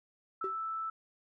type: tone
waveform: sine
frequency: 1318.5 Hz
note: E6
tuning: in tune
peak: -34 dBFS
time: 0.41-0.9 s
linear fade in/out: 5 ms
type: tone with exponential decay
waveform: triangle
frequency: 383.5 Hz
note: G4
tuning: 38 cents flat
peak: -30 dBFS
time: 0.44-0.58 s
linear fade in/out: 2 ms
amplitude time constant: 29 ms
effects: none